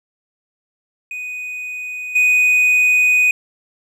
triangle tone with level steps, 2489 Hz, D#7, in tune, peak -23 / -9 dBFS, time 1.11-3.31 s, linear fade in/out 2 ms, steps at 2.15 s, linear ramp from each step 10 ms, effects none

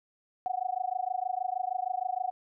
sine tone with amplitude modulation, 740 Hz, F#5, in tune, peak -25 dBFS, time 0.46-2.31 s, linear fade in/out 0 ms, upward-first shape sine, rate 26.4 Hz, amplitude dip 100%, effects none

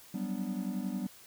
triangle chord, G major seventh, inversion third, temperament equal, 185 / 196 / 246.9 / 293.7 Hz, F#3 / G3 / B3 / D4, 0 / 0 / 0 / 0 cents, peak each -38 / -34 / -36 / -40 dBFS, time 0.14-1.07 s, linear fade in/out 5 ms, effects white hiss -55 dBFS RMS until 1.26 s

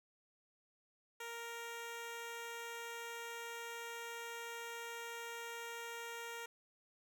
10% pulse tone, 466.2 Hz, A#4, in tune, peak -36 dBFS, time 1.2-6.46 s, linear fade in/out 5 ms, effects none

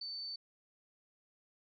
sine tone, 4534 Hz, C#8, 38 cents sharp, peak -40 dBFS, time 0.01-0.36 s, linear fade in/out 5 ms, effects none

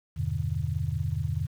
sine chord, E minor seventh, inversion none, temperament just, 82.41 / 98.89 / 123.61 / 148.33 Hz, E2 / G2 / B2 / D3, 0 / +16 / +2 / +18 cents, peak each -32 dBFS, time 0.16-1.47 s, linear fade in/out 20 ms, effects 9-bit

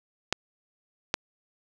clicks, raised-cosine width 0.2 ms, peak -6 dBFS, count 2, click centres 0.326 / 1.141 s, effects none

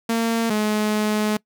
sawtooth tone pair in turn, 228.7 / 212.5 Hz, A#3 / G#3, -33 / +40 cents, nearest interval minor second, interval 127 cents, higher first, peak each -15 dBFS, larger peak neither, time 0.09-0.5 / 0.5-1.37 s, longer second, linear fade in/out 5 ms, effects noise-tail reverb RT60 0.1 s tail -23 dB re dry

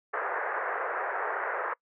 white band-pass noise, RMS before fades -32 dBFS, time 0.13-1.74 s, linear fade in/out 10 ms, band 410 to 1800 Hz, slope 48 dB/octave, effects noise-tail reverb RT60 0.1 s tail -25 dB re dry

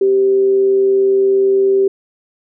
sine tone with amplitude modulation, 389.8 Hz, G4, 10 cents flat, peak -8 dBFS, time 0.01-1.88 s, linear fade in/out 5 ms, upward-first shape sine, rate 129 Hz, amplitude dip 25%, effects none

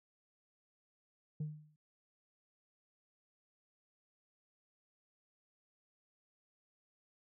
sine tone with exponential decay, 152 Hz, D#3, 40 cents flat, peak -31 dBFS, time 1.4-1.76 s, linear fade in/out 5 ms, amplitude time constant 78 ms, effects tanh soft clip ceiling -33 dBFS + high-pass 100 Hz 12 dB/octave

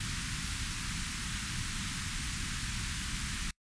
pink band-stop noise, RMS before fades -36 dBFS, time 0-3.51 s, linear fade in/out 5 ms, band 230 to 1300 Hz, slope 24 dB/octave, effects noise-tail reverb RT60 0.1 s tail -26 dB re dry + resampled to 22050 Hz

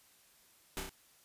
pink noise with echo, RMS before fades -38 dBFS, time 0.77-0.8 s, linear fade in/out 0 ms, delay 31 ms, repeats 3, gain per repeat -3 dB, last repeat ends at 0.893 s, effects white hiss -65 dBFS RMS until 1.24 s + resampled to 32000 Hz

